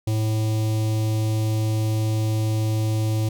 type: tone with notch filter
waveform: square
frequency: 109.1 Hz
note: A2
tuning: 14 cents flat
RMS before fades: -22 dBFS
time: 0.07-3.29 s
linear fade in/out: 5 ms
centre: 1500 Hz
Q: 0.53
effects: none